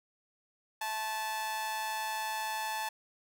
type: tone with amplitude modulation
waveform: sawtooth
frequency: 872 Hz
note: A5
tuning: 16 cents flat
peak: -27 dBFS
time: 0.81-2.89 s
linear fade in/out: 5 ms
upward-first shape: sine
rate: 211 Hz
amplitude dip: 55%
effects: none